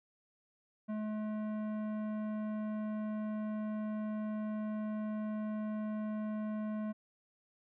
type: tone with tanh clipping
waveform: sine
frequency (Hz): 214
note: A3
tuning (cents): -48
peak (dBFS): -37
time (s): 0.88-6.93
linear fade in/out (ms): 20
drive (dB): 14
effects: none